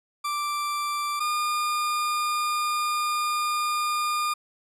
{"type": "tone pair in turn", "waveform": "40% pulse", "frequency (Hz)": [1174.7, 1211.2], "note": ["D6", "D#6"], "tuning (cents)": [0, -47], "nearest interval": "minor second", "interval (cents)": 53, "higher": "second", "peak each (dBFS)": [-25, -23], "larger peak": "second", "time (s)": [[0.24, 1.2], [1.2, 4.34]], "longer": "second", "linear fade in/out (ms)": 10, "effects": ["resampled to 32000 Hz"]}